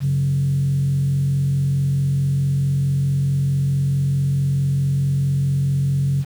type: tone with frequency modulation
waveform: sine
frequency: 138.59 Hz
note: C#3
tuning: in tune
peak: -15 dBFS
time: 0-6.25 s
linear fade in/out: 50 ms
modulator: 44.6 Hz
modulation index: 0.42
effects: tanh soft clip ceiling -11 dBFS + 7-bit